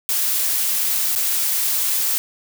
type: noise with dropouts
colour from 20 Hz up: blue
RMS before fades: -20 dBFS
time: 0.09-2.18 s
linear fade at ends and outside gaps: 0 ms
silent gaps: 1.152-1.159 s
effects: none